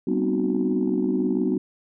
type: tone cluster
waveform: sine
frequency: 195.3 / 243.7 / 262.2 / 308.3 / 369 Hz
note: G3 / B3 / C4 / D#4 / F#4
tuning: -6 / -23 / +4 / -16 / -5 cents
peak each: -26 dBFS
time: 0.07-1.58 s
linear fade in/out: 5 ms
effects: tanh soft clip ceiling -12 dBFS